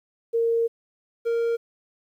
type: tone pair in turn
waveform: sine / triangle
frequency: 461.3 / 464.8 Hz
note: A#4 / A#4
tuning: -18 / -5 cents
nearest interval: unison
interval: 13 cents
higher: second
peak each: -19 dBFS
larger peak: neither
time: 0.33-0.68 / 1.25-1.57 s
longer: first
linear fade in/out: 20 ms
effects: 10-bit